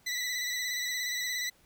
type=tone with vibrato; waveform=20% pulse; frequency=1979 Hz; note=B6; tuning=3 cents sharp; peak=-26 dBFS; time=0.06-1.5 s; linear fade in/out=10 ms; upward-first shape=square; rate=17 Hz; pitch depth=26 cents each way; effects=pink hiss -64 dBFS RMS until 1.65 s

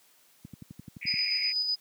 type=click train; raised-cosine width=5 ms; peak=-26 dBFS; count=9; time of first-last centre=0.45-1.14 s; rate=11.6 Hz
type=band-pass noise; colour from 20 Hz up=pink; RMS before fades=-36 dBFS; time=1.01-1.53 s; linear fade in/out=20 ms; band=2100 to 2500 Hz; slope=96 dB/octave
type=tone with tremolo; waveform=sine; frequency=4978 Hz; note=D#8; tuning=in tune; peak=-25 dBFS; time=1.06-1.76 s; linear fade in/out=20 ms; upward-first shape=square; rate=8 Hz; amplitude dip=35%
effects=white hiss -62 dBFS RMS until 1.8 s + high-pass 150 Hz 12 dB/octave

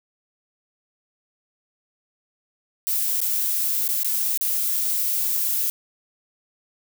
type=noise with dropouts; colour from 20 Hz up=violet; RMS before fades=-23 dBFS; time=2.87-5.7 s; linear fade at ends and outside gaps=0 ms; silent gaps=3.204-3.215 / 3.878-3.889 / 4.032-4.046 / 4.375-4.41 s; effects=none

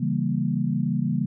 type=chord; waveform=sine; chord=C# diminished seventh; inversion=none; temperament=equal; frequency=138.59 / 164.81 / 196 / 233.1 Hz; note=C#3 / E3 / G3 / Bb3; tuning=0 / 0 / 0 / 0 cents; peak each=-27 dBFS; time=0-1.26 s; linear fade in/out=10 ms; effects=none

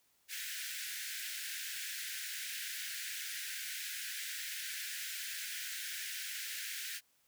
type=high-pass noise; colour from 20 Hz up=pink; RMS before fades=-42 dBFS; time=0.28-7.01 s; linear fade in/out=50 ms; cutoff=1500 Hz; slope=96 dB/octave; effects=white hiss -73 dBFS RMS until 7.27 s

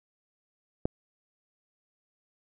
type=click; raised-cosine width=2 ms; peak=-13 dBFS; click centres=0.855 s; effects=none

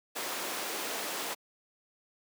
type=high-pass noise; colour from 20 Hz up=pink; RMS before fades=-36 dBFS; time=0.15-1.35 s; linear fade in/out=20 ms; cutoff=340 Hz; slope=12 dB/octave; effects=high-pass 200 Hz 12 dB/octave

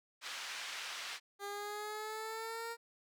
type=band-pass noise; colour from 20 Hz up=pink; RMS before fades=-44 dBFS; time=0.21-1.2 s; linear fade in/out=50 ms; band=1500 to 5200 Hz; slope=12 dB/octave
type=exponential sweep; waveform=15% pulse; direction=up; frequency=401.1 to 466.2 Hz; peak=-34 dBFS; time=1.39-2.77 s; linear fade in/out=50 ms
effects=none

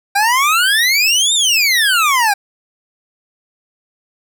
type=exponential two-way sweep; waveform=25% pulse; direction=up then down; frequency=784 to 3729 to 784 Hz; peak=-7 dBFS; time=0.15-2.34 s; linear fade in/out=10 ms; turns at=1.34 s; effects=none

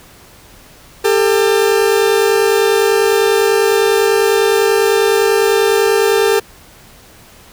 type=tone pair together; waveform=40% pulse; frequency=398.3 / 448.3 Hz; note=G4 / A4; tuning=+28 / +32 cents; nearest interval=major second; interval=204 cents; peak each=-12 dBFS; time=1.04-6.4 s; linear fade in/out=10 ms; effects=pink hiss -42 dBFS RMS until 7.52 s

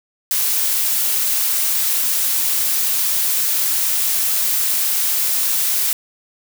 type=noise; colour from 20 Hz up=blue; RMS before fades=-18 dBFS; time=0.31-5.93 s; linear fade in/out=0 ms; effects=none

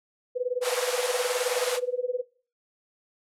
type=tone with tremolo; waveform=sine; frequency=497.4 Hz; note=B4; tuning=12 cents sharp; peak=-22 dBFS; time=0.35-2.22 s; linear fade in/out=20 ms; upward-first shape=sine; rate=19 Hz; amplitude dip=85%
type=band-pass noise; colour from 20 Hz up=pink; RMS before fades=-31 dBFS; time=0.61-1.8 s; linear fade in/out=50 ms; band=480 to 12000 Hz; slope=48 dB/octave
effects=noise-tail reverb RT60 0.4 s tail -20 dB re dry

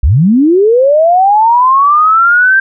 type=linear sweep; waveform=sine; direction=up; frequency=51.5 to 1585 Hz; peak=-4 dBFS; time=0.03-2.6 s; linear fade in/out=5 ms; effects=none

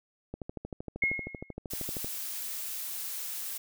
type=click train; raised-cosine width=2 ms; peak=-24 dBFS; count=23; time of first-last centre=0.34-2.045 s; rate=12.9 Hz
type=tone with exponential decay; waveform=sine; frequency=2160 Hz; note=C#7; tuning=45 cents flat; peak=-22 dBFS; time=1.02-1.53 s; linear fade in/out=5 ms; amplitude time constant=110 ms
type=noise; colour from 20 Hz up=blue; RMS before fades=-37 dBFS; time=1.7-3.58 s; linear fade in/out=10 ms
effects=none

